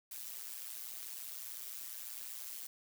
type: noise with amplitude modulation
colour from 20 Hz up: blue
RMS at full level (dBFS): -42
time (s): 0.11-2.67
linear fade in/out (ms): 5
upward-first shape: sine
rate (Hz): 120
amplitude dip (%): 85
effects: none